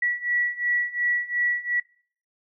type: beating tone pair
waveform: sine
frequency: 1939 / 1941.8 Hz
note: B6 / B6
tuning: -32 / -30 cents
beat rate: 2.8 Hz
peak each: -27 / -25 dBFS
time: 0.02-1.8 s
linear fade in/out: 5 ms
effects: noise-tail reverb RT60 0.5 s tail -22 dB re dry